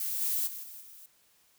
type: noise with level steps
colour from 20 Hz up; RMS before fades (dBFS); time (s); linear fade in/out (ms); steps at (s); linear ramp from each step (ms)
violet; -33 / -30 / -41 / -46 / -51; 0-1.06; 2; 0.2 / 0.46 / 0.62 / 0.8; 20
effects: white hiss -66 dBFS RMS until 1.58 s